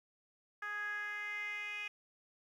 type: tone with band-pass filter sweep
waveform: 10% pulse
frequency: 415.3 Hz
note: G#4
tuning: in tune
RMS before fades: -41 dBFS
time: 0.62-1.88 s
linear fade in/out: 5 ms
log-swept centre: 1500 to 2500 Hz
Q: 5.8
effects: 12-bit